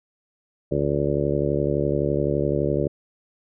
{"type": "harmonic tone", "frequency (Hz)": 71.8, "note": "D2", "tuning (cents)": -39, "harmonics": [1, 2, 3, 4, 5, 6, 7, 8], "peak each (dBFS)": [-32, -26, -32, -29, -26, -27, -30, -28], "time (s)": [0.71, 2.88], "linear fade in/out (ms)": 10, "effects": []}